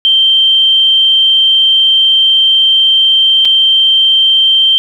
sine tone with dropouts, 3136 Hz, G7, in tune, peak -5 dBFS, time 0.05-4.78 s, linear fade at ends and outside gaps 0 ms, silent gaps 3.45-3.454 s, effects 7-bit

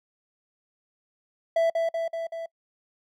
triangle tone with echo, 662 Hz, E5, 7 cents sharp, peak -17 dBFS, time 1.56-1.7 s, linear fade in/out 5 ms, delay 190 ms, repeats 4, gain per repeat -3 dB, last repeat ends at 2.46 s, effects noise-tail reverb RT60 0.1 s tail -26 dB re dry

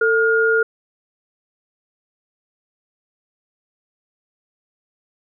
sine tone pair together, 447.4 / 1421.4 Hz, A4 / F6, +29 / +30 cents, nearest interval octave + minor sixth, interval 2001 cents, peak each -16 dBFS, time 0.01-0.63 s, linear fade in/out 5 ms, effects none

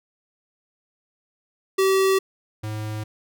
square tone pair in turn, 384.2 / 107.47 Hz, G4 / A2, -35 / -40 cents, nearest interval octave + minor seventh, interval 2205 cents, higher first, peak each -17 / -28 dBFS, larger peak first, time 1.78-2.19 / 2.63-3.04 s, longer neither, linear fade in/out 10 ms, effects none

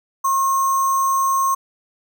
sine tone with sample-and-hold, 1080 Hz, C#6, 45 cents flat, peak -15 dBFS, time 0.24-1.55 s, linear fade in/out 10 ms, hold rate 7350 Hz, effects none

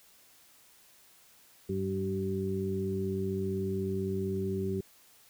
harmonic tone with a mistuned harmonic, 95.8 Hz, G2, 39 cents flat, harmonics 1 / 2 / 3 / 4, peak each -36 / -34 / -43 / -33 dBFS, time 1.69-4.81 s, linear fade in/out 5 ms, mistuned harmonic 1, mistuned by +23 cents, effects white hiss -60 dBFS RMS until 5.29 s

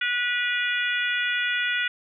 harmonic tone with a mistuned harmonic, 487.9 Hz, B4, 21 cents flat, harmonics 3 / 4 / 5 / 6 / 7, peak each -26 / -28 / -30 / -32 / -33 dBFS, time 0.01-1.88 s, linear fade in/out 5 ms, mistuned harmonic 6, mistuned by -33 cents, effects none

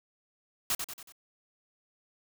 white noise with echo, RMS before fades -29 dBFS, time 0.7-0.75 s, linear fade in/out 2 ms, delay 93 ms, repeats 4, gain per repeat -6 dB, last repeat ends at 1.122 s, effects none

